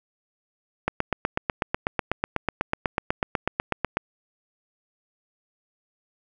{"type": "click train", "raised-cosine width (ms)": 0.5, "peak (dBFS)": -7, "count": 26, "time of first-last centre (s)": [0.88, 3.97], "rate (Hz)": 8.09, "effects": []}